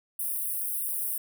white high-pass noise, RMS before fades -31 dBFS, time 0.19-1.18 s, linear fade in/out 5 ms, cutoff 8900 Hz, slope 96 dB/octave, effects none

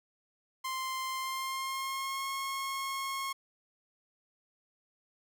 sawtooth tone with pitch glide, 1046.5 to 1085.3 Hz, C6 to C#6, 0 to -37 cents, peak -30 dBFS, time 0.64-3.33 s, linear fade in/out 10 ms, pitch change +63 cents, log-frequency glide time 1.1-2.27 s, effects none

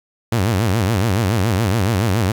sawtooth tone with vibrato, 103.83 Hz, G#2, in tune, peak -11 dBFS, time 0.32-2.32 s, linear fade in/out 5 ms, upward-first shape sine, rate 7.1 Hz, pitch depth 240 cents each way, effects 7-bit

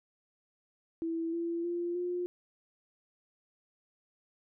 sine tone with pitch steps, 329.6 / 337.9 / 346.4 / 355.1 Hz, E4 / E4 / F4 / F4, 0 / +43 / -14 / +29 cents, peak -31 dBFS, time 1.02-2.26 s, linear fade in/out 0 ms, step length 310 ms, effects none

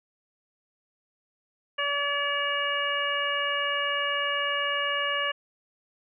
harmonic tone, 572 Hz, D5, 46 cents flat, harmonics 1 / 2 / 3 / 4 / 5, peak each -33 / -31 / -30 / -35 / -30 dBFS, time 1.78-5.32 s, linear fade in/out 10 ms, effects none

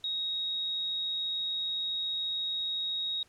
sine tone, 3773 Hz, A#7, 20 cents sharp, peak -30 dBFS, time 0.04-3.23 s, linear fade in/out 2 ms, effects pink hiss -63 dBFS RMS until 3.28 s + low-pass 10000 Hz 12 dB/octave

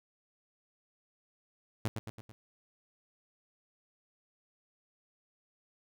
sawtooth tone with echo, 110 Hz, A2, in tune, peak -26 dBFS, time 1.85-1.88 s, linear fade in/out 0 ms, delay 110 ms, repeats 4, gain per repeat -5 dB, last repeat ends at 2.32 s, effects none

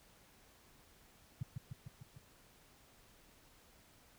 sine tone with echo, 127.9 Hz, C3, 39 cents flat, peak -34 dBFS, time 1.41-1.43 s, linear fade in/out 5 ms, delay 150 ms, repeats 5, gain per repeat -3 dB, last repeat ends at 2.18 s, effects pink hiss -65 dBFS RMS until 4.18 s

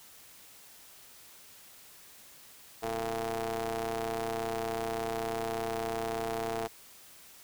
sawtooth ring-modulated tone, 116.54 Hz, A#2, in tune, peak -25 dBFS, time 2.82-6.68 s, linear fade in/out 20 ms, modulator 567 Hz, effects white hiss -54 dBFS RMS until 7.43 s

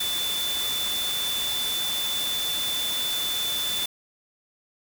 sine tone in noise, 3510 Hz, A7, 5 cents flat, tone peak -26 dBFS, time 0-3.86 s, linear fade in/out 5 ms, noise white, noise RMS -31 dBFS, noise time 0-3.86 s, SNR +2 dB, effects none

